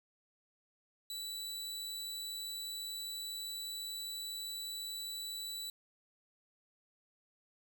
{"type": "tone", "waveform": "sawtooth", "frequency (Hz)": 3951, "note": "B7", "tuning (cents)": 0, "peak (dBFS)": -37, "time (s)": [1.1, 5.7], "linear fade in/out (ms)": 2, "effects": []}